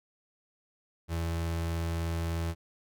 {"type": "tone", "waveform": "35% pulse", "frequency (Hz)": 83.3, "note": "E2", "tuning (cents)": 19, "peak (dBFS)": -28, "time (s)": [1.08, 2.55], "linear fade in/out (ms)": 50, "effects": []}